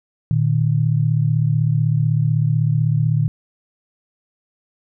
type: tone pair together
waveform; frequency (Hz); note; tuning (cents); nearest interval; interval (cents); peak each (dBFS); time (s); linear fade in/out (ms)
sine; 116.54 / 152.49; A#2 / D#3; 0 / -35; perfect fourth; 465; -17; 0.31-3.28; 0
effects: none